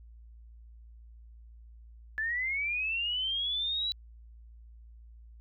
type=linear sweep; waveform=sine; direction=up; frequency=1719 to 3951 Hz; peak=-29 dBFS; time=2.18-3.92 s; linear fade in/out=0 ms; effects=added 57 Hz sine -49 dBFS peak until 5.4 s